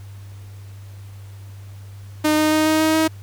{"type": "tone with pitch steps", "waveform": "sawtooth", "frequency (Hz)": [306.1, 308.4, 310.7, 313.1, 315.4, 317.8], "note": ["D#4", "D#4", "D#4", "D#4", "D#4", "D#4"], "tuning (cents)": [-28, -15, -2, 11, 24, 37], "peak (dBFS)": -11, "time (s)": [2.24, 3.08], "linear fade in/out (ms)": 10, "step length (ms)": 140, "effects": ["added 99 Hz sine -35 dBFS peak until 3.22 s", "pink hiss -51 dBFS RMS until 3.22 s"]}